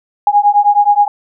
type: beating tone pair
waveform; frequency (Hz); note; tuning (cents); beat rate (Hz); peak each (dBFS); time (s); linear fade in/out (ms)
sine; 818 / 827.5; G#5 / G#5; -26 / -6; 9.5; -10; 0.27-1.08; 2
effects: none